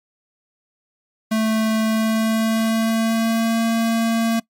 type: tone with pitch glide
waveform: square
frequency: 220 to 227.5 Hz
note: A3 to A#3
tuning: 0 to -42 cents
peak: -17 dBFS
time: 1.31-4.4 s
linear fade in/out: 10 ms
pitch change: +58 cents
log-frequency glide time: 1.81-3.61 s
effects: noise-tail reverb RT60 0.1 s tail -21 dB re dry + MP3 64 kbps